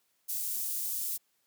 white high-pass noise, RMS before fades -34 dBFS, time 0.28-1.18 s, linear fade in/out 20 ms, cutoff 8100 Hz, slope 12 dB/octave, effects white hiss -74 dBFS RMS until 1.46 s + high-pass 100 Hz 12 dB/octave

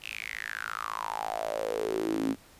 sawtooth tone with high-pass filter sweep, 54.6 Hz, A1, 13 cents flat, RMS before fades -33 dBFS, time 0.01-2.36 s, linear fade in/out 50 ms, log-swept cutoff 2800 to 250 Hz, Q 8, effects pink hiss -56 dBFS RMS until 2.59 s + resampled to 32000 Hz

